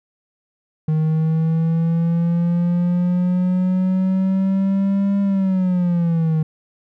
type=linear two-way sweep; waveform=triangle; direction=up then down; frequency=155.56 to 199.7 to 155.56 Hz; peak=-13 dBFS; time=0.88-6.43 s; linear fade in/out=5 ms; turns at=5.21 s; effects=none